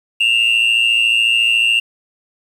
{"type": "tone pair together", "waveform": "sine", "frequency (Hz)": [2701, 2815], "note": ["E7", "F7"], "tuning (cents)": [42, 13], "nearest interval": "minor second", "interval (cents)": 71, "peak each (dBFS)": -12, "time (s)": [0.2, 1.8], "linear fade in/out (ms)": 10, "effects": ["tanh soft clip ceiling -8 dBFS", "7-bit"]}